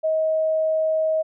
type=tone; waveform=sine; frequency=633 Hz; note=D#5; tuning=30 cents sharp; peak=-18 dBFS; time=0.03-1.23 s; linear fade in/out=20 ms; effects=none